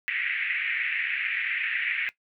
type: band-pass noise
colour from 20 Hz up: pink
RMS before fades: -29 dBFS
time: 0.08-2.09 s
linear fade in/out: 0 ms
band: 1800 to 2500 Hz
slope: 48 dB/octave
effects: noise-tail reverb RT60 0.1 s tail -17 dB re dry